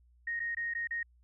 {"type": "tone with dropouts", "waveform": "sine", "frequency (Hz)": 1864.7, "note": "A#6", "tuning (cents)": 0, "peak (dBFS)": -32, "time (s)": [0.27, 1.03], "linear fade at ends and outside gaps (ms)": 5, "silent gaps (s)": [[0.395, 0.4], [0.549, 0.569], [0.738, 0.749], [0.873, 0.908]], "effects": ["added 60 Hz sine -61 dBFS peak until 1.23 s"]}